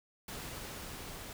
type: noise with level ramp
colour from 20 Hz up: pink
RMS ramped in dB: -43 to -46 dBFS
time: 0.28-1.33 s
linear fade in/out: 2 ms
effects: none